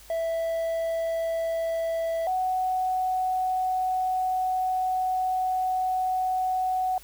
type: tone pair in turn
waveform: triangle / sine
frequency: 659.3 / 744 Hz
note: E5 / F#5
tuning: 0 / +9 cents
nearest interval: major second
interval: 209 cents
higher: second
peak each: -23 / -23 dBFS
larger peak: neither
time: 0.1-2.27 / 2.27-6.98 s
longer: second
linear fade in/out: 2 ms
effects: added 50 Hz sine -52 dBFS peak until 7.03 s + white hiss -51 dBFS RMS until 7.03 s